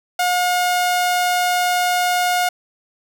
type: tone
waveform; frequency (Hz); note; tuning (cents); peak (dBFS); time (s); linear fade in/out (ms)
sawtooth; 718; F5; +48; -12; 0.19-2.49; 5
effects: none